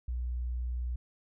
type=tone; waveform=sine; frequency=61 Hz; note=B1; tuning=21 cents flat; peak=-31 dBFS; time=0.08-0.96 s; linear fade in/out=5 ms; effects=none